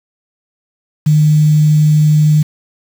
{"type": "tone with quantisation", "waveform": "sine", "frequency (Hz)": 152.1, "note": "D#3", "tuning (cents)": -39, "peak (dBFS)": -6, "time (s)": [1.06, 2.43], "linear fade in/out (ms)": 10, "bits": 5, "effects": []}